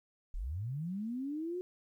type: linear sweep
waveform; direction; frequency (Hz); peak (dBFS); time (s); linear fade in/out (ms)
sine; up; 30.08 to 370; -35; 0.34-1.61; 0
effects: 12-bit